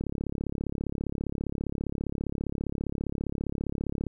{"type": "click train", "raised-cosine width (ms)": 3, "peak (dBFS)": -18, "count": 143, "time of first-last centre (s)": [0.01, 4.067], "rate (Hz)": 35, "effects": ["10-bit"]}